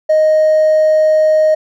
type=tone with hard clipping; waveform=triangle; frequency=622.3 Hz; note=D#5; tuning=in tune; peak=-7 dBFS; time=0.09-1.55 s; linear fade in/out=10 ms; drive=2 dB; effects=none